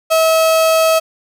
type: tone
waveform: 35% pulse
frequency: 645 Hz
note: E5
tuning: 38 cents flat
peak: -8 dBFS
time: 0.1-1 s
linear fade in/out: 20 ms
effects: none